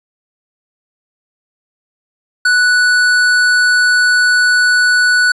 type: tone with hard clipping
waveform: sine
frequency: 1480 Hz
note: F#6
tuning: in tune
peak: -10 dBFS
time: 2.45-5.32 s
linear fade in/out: 5 ms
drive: 12 dB
effects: resampled to 24000 Hz